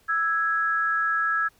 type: tone pair together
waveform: sine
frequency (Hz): 1321.2 / 1661.2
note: E6 / G#6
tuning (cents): +4 / 0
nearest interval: major third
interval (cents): 396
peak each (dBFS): -24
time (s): 0.08-1.49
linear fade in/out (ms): 20
effects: pink hiss -61 dBFS RMS until 1.59 s